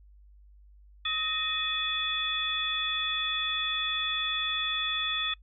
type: tone cluster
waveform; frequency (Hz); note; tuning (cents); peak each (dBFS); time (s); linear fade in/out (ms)
sine; 1269 / 1852 / 2520 / 3448; D#6 / A#6 / D#7 / A7; +34 / -12 / +21 / -36; -36 / -37 / -35 / -29; 1.05-5.34; 5
effects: noise-tail reverb RT60 0.1 s tail -24 dB re dry + added 50 Hz sine -52 dBFS peak until 5.42 s